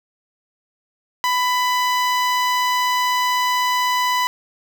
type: tone with notch filter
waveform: sawtooth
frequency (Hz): 996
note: B5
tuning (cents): +14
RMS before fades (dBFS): -19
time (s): 1.24-4.27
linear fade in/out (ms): 0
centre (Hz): 10000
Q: 0.98
effects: 8-bit